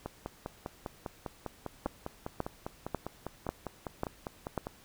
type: two click trains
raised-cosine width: 1 ms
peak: -22 / -17 dBFS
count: 24 / 6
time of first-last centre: 0.06-4.669 / 1.86-4.577 s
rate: 4.99 / 1.84 Hz
effects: pink hiss -58 dBFS RMS until 4.84 s